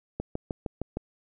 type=click train; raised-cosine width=2 ms; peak=-17 dBFS; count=6; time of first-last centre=0.2-0.97 s; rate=6.49 Hz; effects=none